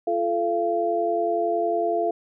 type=tone cluster; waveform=sine; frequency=345.3 / 436.1 / 685 Hz; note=F4 / A4 / F5; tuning=-20 / -15 / -34 cents; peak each=-27 / -26 / -23 dBFS; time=0.07-2.11 s; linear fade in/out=5 ms; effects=none